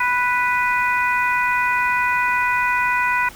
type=harmonic tone; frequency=493.9 Hz; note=B4; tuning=in tune; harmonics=2 / 3 / 4 / 5; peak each=-20 / -22 / -23 / -24 dBFS; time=0-3.29 s; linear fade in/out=5 ms; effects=pink hiss -41 dBFS RMS until 3.35 s